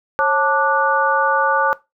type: harmonic tone with a mistuned harmonic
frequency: 293.7 Hz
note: D4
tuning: in tune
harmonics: 2 / 3 / 4 / 5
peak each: -19 / -19 / -19 / -19 dBFS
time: 0.19-1.73 s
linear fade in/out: 0 ms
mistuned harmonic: 2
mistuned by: -130 cents
effects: noise-tail reverb RT60 0.2 s tail -18 dB re dry